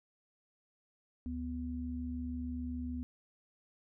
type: tone pair together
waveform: sine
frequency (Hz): 73.7 / 247.9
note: D2 / B3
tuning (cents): +7 / +7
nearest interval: octave + major sixth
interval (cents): 2100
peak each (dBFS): -40 / -38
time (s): 1.26-3.03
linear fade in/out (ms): 0
effects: none